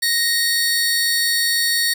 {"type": "tone pair together", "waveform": "sawtooth", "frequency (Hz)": [1870, 4448], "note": ["A#6", "C#8"], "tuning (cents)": [5, 5], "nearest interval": "octave + minor third", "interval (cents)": 1500, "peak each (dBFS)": -16, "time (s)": [0.02, 1.94], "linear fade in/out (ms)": 10, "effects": []}